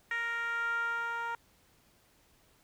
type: tone with band-pass filter sweep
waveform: 10% pulse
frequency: 466.2 Hz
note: A#4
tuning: in tune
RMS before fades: -34 dBFS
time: 0.11-1.35 s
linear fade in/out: 2 ms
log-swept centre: 1800 to 1100 Hz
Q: 5
effects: pink hiss -66 dBFS RMS until 2.63 s